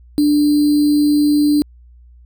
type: tone with sample-and-hold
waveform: sine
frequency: 295.2 Hz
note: D4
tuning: 9 cents sharp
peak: -10 dBFS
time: 0.18-1.62 s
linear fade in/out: 0 ms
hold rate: 4410 Hz
effects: added 60 Hz sine -41 dBFS peak until 2.25 s